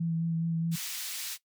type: tone with vibrato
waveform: sine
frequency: 165.3 Hz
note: E3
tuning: 5 cents sharp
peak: -27 dBFS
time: 0-0.76 s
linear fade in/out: 10 ms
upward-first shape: sine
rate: 4.8 Hz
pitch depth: 17 cents each way
type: high-pass noise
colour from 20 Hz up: pink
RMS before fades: -37 dBFS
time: 0.71-1.38 s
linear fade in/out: 50 ms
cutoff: 3000 Hz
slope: 12 dB/octave
effects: noise-tail reverb RT60 0.1 s tail -17 dB re dry